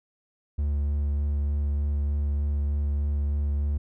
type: tone with vibrato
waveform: triangle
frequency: 72.3 Hz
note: D2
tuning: 27 cents flat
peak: -21 dBFS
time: 0.58-3.78 s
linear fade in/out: 10 ms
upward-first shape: sine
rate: 3.3 Hz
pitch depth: 12 cents each way
effects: none